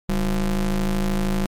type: ring-modulated tone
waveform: square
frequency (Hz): 84.5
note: E2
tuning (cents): +43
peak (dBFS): -17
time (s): 0.09-1.46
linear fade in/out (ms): 0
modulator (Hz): 111
effects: MP3 96 kbps

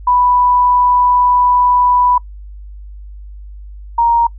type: tone pair in turn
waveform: sine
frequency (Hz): 987.8 / 936.1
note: B5 / A#5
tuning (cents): 0 / +7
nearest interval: minor second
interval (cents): 93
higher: first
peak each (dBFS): -8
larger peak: neither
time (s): 0.07-2.18 / 3.98-4.27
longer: first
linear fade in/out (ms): 5
effects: noise-tail reverb RT60 0.1 s tail -26 dB re dry + added 50 Hz sine -29 dBFS peak until 4.38 s

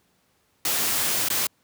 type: noise with dropouts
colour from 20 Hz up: white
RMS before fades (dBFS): -24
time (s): 0.65-1.47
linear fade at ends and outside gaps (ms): 2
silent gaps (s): 1.286-1.301
effects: pink hiss -66 dBFS RMS until 1.63 s + high-pass 80 Hz 12 dB/octave

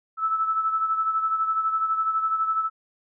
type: beating tone pair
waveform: sine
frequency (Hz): 1309 / 1321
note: E6 / E6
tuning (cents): -13 / +3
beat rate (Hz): 12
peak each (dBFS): -22 / -30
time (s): 0.17-2.7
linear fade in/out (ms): 50
effects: none

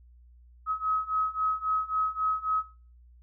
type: beating tone pair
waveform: sine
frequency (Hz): 1274 / 1277.7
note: D#6 / D#6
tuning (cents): +41 / +46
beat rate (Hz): 3.7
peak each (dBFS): -29 / -28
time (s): 0.66-2.64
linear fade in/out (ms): 50
effects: noise-tail reverb RT60 0.4 s tail -19 dB re dry + added 60 Hz sine -52 dBFS peak until 3.22 s

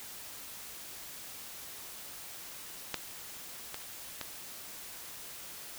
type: clicks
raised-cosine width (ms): 0.2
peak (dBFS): -14 / -21 / -19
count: 3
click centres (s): 2.943 / 3.744 / 4.213
effects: white hiss -46 dBFS RMS until 5.78 s

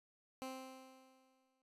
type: tone with exponential decay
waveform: 15% pulse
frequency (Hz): 261.6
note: C4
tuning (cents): 0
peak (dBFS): -36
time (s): 0.42-1.62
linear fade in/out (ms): 0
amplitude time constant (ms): 260
effects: resampled to 32000 Hz

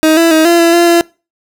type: tone with pitch steps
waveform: 30% pulse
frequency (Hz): 314.4 / 332.5 / 316.2 / 341.3 / 336.2 / 343.5 / 340.6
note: D#4 / E4 / D#4 / F4 / E4 / F4 / F4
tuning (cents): +18 / +15 / +28 / -40 / +34 / -29 / -43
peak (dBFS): -3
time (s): 0.03-1.01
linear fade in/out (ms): 0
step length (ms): 140
effects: noise-tail reverb RT60 0.3 s tail -24 dB re dry

